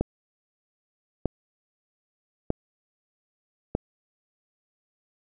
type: click train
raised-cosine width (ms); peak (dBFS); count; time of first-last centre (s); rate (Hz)
2; -10; 4; 0.01-3.751; 0.802
effects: none